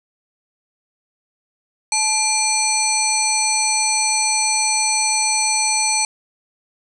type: harmonic tone with a mistuned harmonic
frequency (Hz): 867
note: A5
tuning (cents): -26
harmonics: 1 / 3 / 5 / 7 / 9 / 10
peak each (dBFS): -23 / -23 / -23 / -23 / -23 / -23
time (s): 1.92-6.05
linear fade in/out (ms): 2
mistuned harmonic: 3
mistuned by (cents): -150
effects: 8-bit